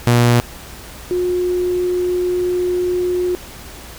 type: tone pair in turn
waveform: sawtooth / sine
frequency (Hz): 119.9 / 359.3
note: A#2 / F4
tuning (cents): +49 / +49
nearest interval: octave + perfect fifth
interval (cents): 1900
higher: second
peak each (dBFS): -6 / -15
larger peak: first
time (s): 0.07-0.4 / 1.11-3.35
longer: second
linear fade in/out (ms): 0
effects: added 60 Hz sine -39 dBFS peak until 3.98 s + pink hiss -36 dBFS RMS until 3.98 s